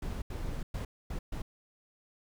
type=noise bursts at uneven times; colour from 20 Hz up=brown; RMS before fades=-36 dBFS; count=5; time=0.02-0.22 / 0.3-0.63 / 0.74-0.85 / 1.1-1.19 / 1.32-1.42 s; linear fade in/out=5 ms; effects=none

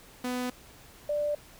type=tone pair in turn; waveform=sawtooth / sine; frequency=249.4 / 589.8 Hz; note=B3 / D5; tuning=+17 / +7 cents; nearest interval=octave + minor third; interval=1490 cents; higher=second; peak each=-26 dBFS; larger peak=neither; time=0.24-0.5 / 1.09-1.35 s; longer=neither; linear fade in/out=5 ms; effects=pink hiss -53 dBFS RMS until 1.59 s

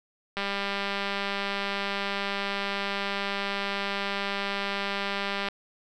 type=click train; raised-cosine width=0.3 ms; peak=-14 dBFS; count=1019; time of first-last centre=0.37-5.486 s; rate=199 Hz; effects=none

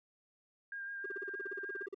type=tone with vibrato; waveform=sine; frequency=1607 Hz; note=G6; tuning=43 cents sharp; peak=-40 dBFS; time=0.72-1.86 s; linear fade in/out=2 ms; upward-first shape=sine; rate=6.4 Hz; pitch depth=20 cents each way
type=tone bursts; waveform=triangle; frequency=392.5 Hz; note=G4; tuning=2 cents sharp; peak=-37 dBFS; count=16; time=1.04-1.945 s; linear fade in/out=5 ms; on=20 ms; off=39 ms
effects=none

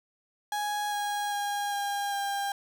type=tone with pitch steps; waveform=35% pulse; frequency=830.6 / 823 / 815.4 / 807.9 / 800.5 Hz; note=G#5 / G#5 / G#5 / G#5 / G5; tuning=0 / -16 / -32 / -48 / +36 cents; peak=-27 dBFS; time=0.52-2.52 s; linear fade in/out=2 ms; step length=400 ms; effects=none

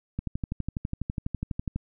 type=click train; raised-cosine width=5 ms; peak=-17 dBFS; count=20; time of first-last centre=0.19-1.76 s; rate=12.1 Hz; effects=none

